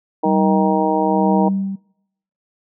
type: harmonic tone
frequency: 156.8 Hz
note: D#3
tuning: 14 cents sharp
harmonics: 2 / 3 / 4 / 5 / 6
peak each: -20 / -21 / -23 / -21 / -21 dBFS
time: 0.23-1.49 s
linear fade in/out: 10 ms
type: tone with tremolo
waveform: sine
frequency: 194.6 Hz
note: G3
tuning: 12 cents flat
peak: -15 dBFS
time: 0.25-1.76 s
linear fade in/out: 10 ms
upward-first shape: sine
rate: 1.1 Hz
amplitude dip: 70%
effects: noise-tail reverb RT60 0.8 s tail -25 dB re dry